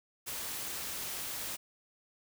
white noise, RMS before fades -39 dBFS, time 0.26-1.57 s, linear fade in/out 20 ms, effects none

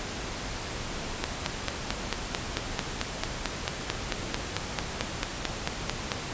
click train, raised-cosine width 0.2 ms, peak -9 dBFS, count 23, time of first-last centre 1.24-6.118 s, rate 4.51 Hz, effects pink hiss -35 dBFS RMS until 6.33 s + resampled to 16000 Hz

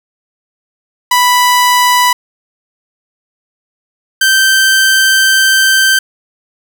sawtooth tone pair in turn, 987.8 / 1556.8 Hz, B5 / G6, 0 / -12 cents, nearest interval minor sixth, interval 788 cents, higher second, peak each -3 dBFS, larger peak neither, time 1.11-2.13 / 4.21-5.99 s, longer second, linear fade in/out 5 ms, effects none

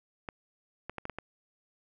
clicks, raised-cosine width 0.5 ms, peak -22 dBFS, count 6, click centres 0.288 / 0.896 / 0.983 / 1.054 / 1.097 / 1.186 s, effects none

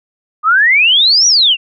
sine exponential two-way sweep, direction up then down, 1201 to 5920 to 2660 Hz, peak -6 dBFS, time 0.43-1.57 s, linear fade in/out 50 ms, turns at 1.27 s, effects none

